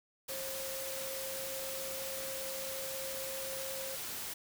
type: tone in noise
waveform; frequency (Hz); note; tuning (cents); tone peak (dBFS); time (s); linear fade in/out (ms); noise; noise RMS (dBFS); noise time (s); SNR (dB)
sine; 534; C5; +35; -42; 0.29-3.96; 10; white; -41; 0.28-4.34; -4
effects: none